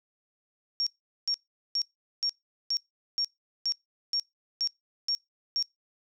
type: tone bursts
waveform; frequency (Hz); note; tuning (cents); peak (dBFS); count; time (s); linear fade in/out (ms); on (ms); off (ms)
sine; 5540; F8; -15; -25; 11; 0.8-5.626; 0; 66; 410
effects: noise-tail reverb RT60 0.2 s tail -26 dB re dry